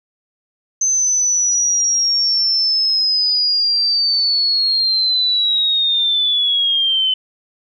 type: linear sweep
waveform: sine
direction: down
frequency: 6210 to 3036 Hz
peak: -13 dBFS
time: 0.81-7.14 s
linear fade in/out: 5 ms
effects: 9-bit